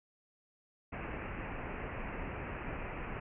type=low-pass noise; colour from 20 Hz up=pink; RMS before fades=-41 dBFS; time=0.92-3.2 s; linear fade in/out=10 ms; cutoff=2700 Hz; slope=96 dB/octave; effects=none